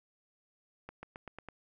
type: accelerating click train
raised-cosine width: 0.5 ms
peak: -29 dBFS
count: 6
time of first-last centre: 0.89-1.487 s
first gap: 140 ms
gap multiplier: 0.92
effects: none